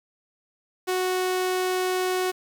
sawtooth tone, 368.8 Hz, F#4, 6 cents flat, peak -19 dBFS, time 0.87-2.32 s, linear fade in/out 20 ms, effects 8-bit

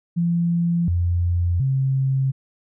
sine tone with pitch steps, 170.9 / 87.2 / 133.9 Hz, F3 / F2 / C3, -37 / -2 / +40 cents, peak -17 dBFS, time 0.16-2.32 s, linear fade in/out 20 ms, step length 720 ms, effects none

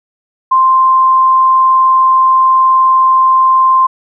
sine tone, 1046.5 Hz, C6, in tune, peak -5 dBFS, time 0.51-3.87 s, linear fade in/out 10 ms, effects none

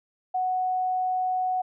sine tone, 740 Hz, F#5, in tune, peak -23 dBFS, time 0.34-1.62 s, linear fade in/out 10 ms, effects none

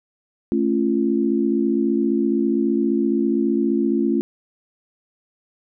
sine chord, A augmented, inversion none, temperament just, 220 / 275 / 343.8 Hz, A3 / C#4 / E#4, 0 / -14 / -27 cents, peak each -21 dBFS, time 0.52-4.21 s, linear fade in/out 0 ms, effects none

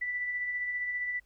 sine tone with tremolo, 1974 Hz, B6, 1 cent flat, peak -29 dBFS, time 0.01-1.2 s, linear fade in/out 10 ms, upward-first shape sine, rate 15 Hz, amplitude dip 35%, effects added 50 Hz sine -63 dBFS peak until 1.25 s + pink hiss -73 dBFS RMS until 1.25 s

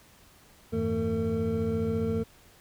triangle tone cluster, 87.3 / 101.8 / 162.7 / 224.5 / 453.2 Hz, F2 / G#2 / E3 / A3 / A#4, 0 / -34 / -22 / +35 / -49 cents, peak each -33 / -33 / -34 / -28 / -28 dBFS, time 0.72-2.24 s, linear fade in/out 20 ms, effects pink hiss -57 dBFS RMS until 2.6 s

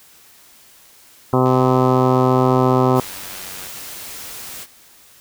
harmonic tone, 128.4 Hz, C3, 32 cents flat, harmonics 1 / 2 / 3 / 4 / 5 / 6 / 7 / 8 / 9 / 10, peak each -18 / -18 / -18 / -22 / -25 / -23 / -26 / -23 / -28 / -27 dBFS, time 1.33-3 s, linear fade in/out 2 ms
click train, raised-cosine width 0.2 ms, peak -19 dBFS, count 210, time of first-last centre 1.46-3.669 s, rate 94.6 Hz
white noise, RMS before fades -33 dBFS, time 2.94-4.67 s, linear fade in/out 50 ms
effects white hiss -48 dBFS RMS until 5.2 s

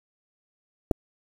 clicks, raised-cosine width 2 ms, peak -7 / -17 dBFS, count 2, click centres 0.912 / 0.915 s, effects 7-bit

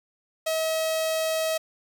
sawtooth tone with notch filter, 640 Hz, D#5, 49 cents sharp, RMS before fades -26 dBFS, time 0.46-1.58 s, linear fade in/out 10 ms, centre 1500 Hz, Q 1.4, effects none

